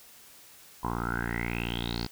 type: tone with low-pass filter sweep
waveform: 10% pulse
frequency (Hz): 58.4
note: A#1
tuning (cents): +4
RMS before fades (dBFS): -32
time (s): 0.83-2.07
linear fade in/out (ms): 10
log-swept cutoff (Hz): 990 to 4800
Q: 9.7
effects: white hiss -53 dBFS RMS until 2.11 s